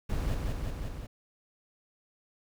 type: noise with echo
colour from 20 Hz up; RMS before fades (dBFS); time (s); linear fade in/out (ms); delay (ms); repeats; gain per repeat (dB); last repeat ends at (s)
brown; -31; 0.09-0.35; 10; 180; 4; -2; 1.07
effects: none